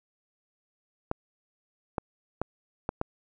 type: clicks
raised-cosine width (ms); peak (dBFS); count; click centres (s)
1; -14; 5; 1.114 / 1.982 / 2.416 / 2.891 / 3.014
effects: none